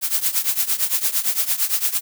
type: noise with tremolo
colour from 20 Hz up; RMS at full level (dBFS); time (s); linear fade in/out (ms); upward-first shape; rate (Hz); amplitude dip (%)
blue; -17; 0.01-2.01; 50; triangle; 8.8; 90
effects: none